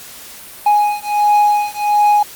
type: beating tone pair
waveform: triangle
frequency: 830.6 / 832 Hz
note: G#5 / G#5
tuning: 0 / +3 cents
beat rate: 1.4 Hz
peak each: -12 dBFS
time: 0.66-2.23 s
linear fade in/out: 5 ms
effects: white hiss -35 dBFS RMS until 2.35 s + Opus 48 kbps